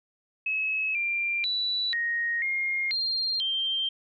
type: tone with pitch steps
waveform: sine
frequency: 2576 / 2378 / 3952 / 1871 / 2132 / 4194 / 3154 Hz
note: E7 / D7 / B7 / A#6 / C7 / C8 / G7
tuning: -41 / +21 / 0 / +6 / +32 / +3 / +10 cents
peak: -25 dBFS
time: 0.46-3.89 s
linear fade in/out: 5 ms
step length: 490 ms
effects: none